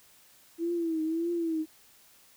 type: tone with vibrato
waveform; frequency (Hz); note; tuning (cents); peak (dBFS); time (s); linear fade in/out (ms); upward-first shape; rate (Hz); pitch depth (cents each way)
sine; 329.6; E4; 0; -27; 0.58-1.66; 50; triangle; 1.7; 92
effects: white hiss -59 dBFS RMS until 2.36 s